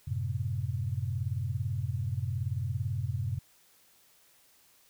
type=chord; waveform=sine; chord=F# diminished; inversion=none; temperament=equal; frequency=92.5 / 110 / 130.81 Hz; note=F#2 / A2 / C3; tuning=0 / 0 / 0 cents; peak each=-34 dBFS; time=0.07-3.39 s; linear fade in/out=10 ms; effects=white hiss -63 dBFS RMS until 4.89 s